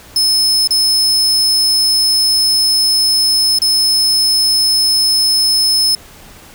40% pulse tone with dropouts, 5210 Hz, E8, 21 cents flat, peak -9 dBFS, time 0.16-5.95 s, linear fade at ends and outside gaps 2 ms, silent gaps 0.674-0.707 / 3.587-3.618 s, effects pink hiss -39 dBFS RMS until 6.54 s

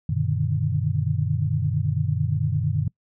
sine tone cluster, 94.8 / 119.3 / 144.8 / 153.7 Hz, F#2 / A#2 / D3 / D#3, +43 / +41 / -24 / -21 cents, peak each -26 dBFS, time 0.09-2.88 s, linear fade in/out 5 ms, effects noise-tail reverb RT60 0.1 s tail -24 dB re dry

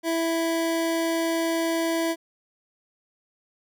25% pulse tone, 330 Hz, E4, 2 cents sharp, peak -19 dBFS, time 0.03-2.16 s, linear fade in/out 50 ms, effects none

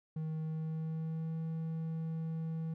triangle tone with pitch glide, 157.9 to 161.68 Hz, D#3 to E3, +26 to -33 cents, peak -33 dBFS, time 0.16-2.74 s, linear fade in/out 5 ms, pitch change +41 cents, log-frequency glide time 0.42-1.36 s, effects none

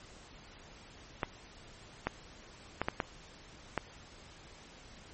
clicks, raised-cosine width 0.5 ms, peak -15 dBFS, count 6, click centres 1.232 / 2.07 / 2.816 / 2.885 / 3.002 / 3.777 s, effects pink hiss -54 dBFS RMS until 5.13 s + MP3 32 kbps

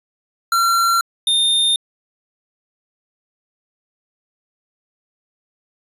square tone pair in turn, 1366 / 3636 Hz, F6 / A#7, -39 / -44 cents, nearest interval octave + perfect fourth, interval 1695 cents, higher second, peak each -14 dBFS, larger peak neither, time 0.52-1.01 / 1.27-1.76 s, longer neither, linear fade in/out 2 ms, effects resampled to 32000 Hz

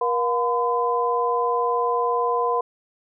sine tone cluster, 476.9 / 715 / 1014 Hz, A#4 / F5 / B5, +39 / +41 / +45 cents, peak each -23 / -27 / -22 dBFS, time 0.01-2.61 s, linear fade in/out 5 ms, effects none

